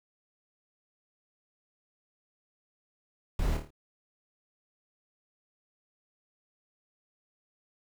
brown noise with echo, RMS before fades -29 dBFS, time 3.39-3.57 s, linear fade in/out 2 ms, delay 27 ms, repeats 5, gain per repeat -5 dB, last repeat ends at 3.705 s, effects none

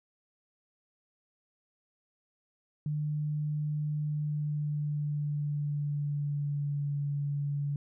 sine tone with pitch glide, 150 to 143.39 Hz, D3 to D3, +37 to -41 cents, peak -29 dBFS, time 2.86-7.76 s, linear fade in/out 2 ms, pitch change -78 cents, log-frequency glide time 4.04-6.98 s, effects none

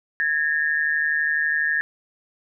sine tone pair together, 1661.2 / 1813.3 Hz, G#6 / A#6, 0 / -48 cents, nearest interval major second, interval 152 cents, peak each -22 dBFS, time 0.2-1.81 s, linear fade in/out 0 ms, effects none

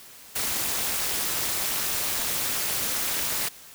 white noise with amplitude modulation, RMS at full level -24 dBFS, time 0.35-3.49 s, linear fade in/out 10 ms, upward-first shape sine, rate 230 Hz, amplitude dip 75%, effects white hiss -47 dBFS RMS until 3.74 s

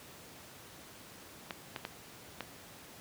clicks, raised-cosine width 0.3 ms, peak -21 dBFS, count 4, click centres 1.508 / 1.762 / 1.851 / 2.407 s, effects pink hiss -52 dBFS RMS until 3 s + high-pass 100 Hz 12 dB/octave

